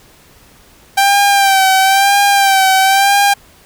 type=tone with vibrato; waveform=sawtooth; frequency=784 Hz; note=G5; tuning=in tune; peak=-4 dBFS; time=0.97-3.34 s; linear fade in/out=10 ms; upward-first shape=sine; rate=1 Hz; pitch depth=48 cents each way; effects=pink hiss -45 dBFS RMS until 3.65 s